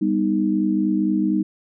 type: chord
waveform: sine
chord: G augmented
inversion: none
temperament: equal with one note detuned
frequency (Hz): 198.16 / 246.9 / 311.1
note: G3 / B3 / D#4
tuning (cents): +19 / 0 / 0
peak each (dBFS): -21 / -25 / -20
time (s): 0.01-1.43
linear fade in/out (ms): 10
effects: none